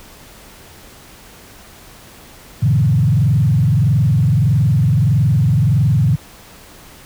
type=tone with frequency modulation; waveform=sine; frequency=129.4 Hz; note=C3; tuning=19 cents flat; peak=-10 dBFS; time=2.62-6.16 s; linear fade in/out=10 ms; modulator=21.6 Hz; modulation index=1.5; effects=pink hiss -41 dBFS RMS until 7.05 s